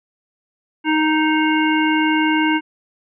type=harmonic tone; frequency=311 Hz; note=D#4; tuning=1 cent flat; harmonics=1 / 3 / 5 / 7 / 9; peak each=-16 / -21 / -23 / -24 / -26 dBFS; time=0.84-2.61 s; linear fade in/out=50 ms; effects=none